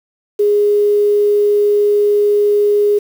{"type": "tone with quantisation", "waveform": "sine", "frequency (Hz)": 413.2, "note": "G#4", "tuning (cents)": -9, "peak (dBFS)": -9, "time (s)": [0.39, 2.99], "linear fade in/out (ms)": 10, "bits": 6, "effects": []}